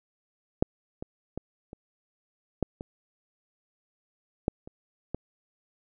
clicks, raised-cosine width 2 ms, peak -7 / -22 / -20 / -28 / -11 / -23 / -10 / -29 / -17 dBFS, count 9, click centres 0.625 / 1.025 / 1.376 / 1.731 / 2.627 / 2.809 / 4.481 / 4.675 / 5.146 s, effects none

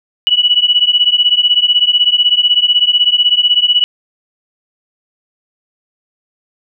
sine beating tone pair, 2935 / 2951 Hz, F#7 / F#7, -15 / -5 cents, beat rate 16 Hz, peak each -11 dBFS, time 0.27-3.84 s, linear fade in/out 0 ms, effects none

